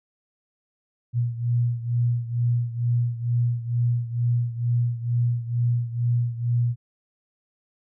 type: beating tone pair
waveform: sine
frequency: 119.1 / 121.3 Hz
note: A#2 / B2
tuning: +38 / -31 cents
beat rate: 2.2 Hz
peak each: -22 / -26 dBFS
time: 1.13-6.76 s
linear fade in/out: 50 ms
effects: none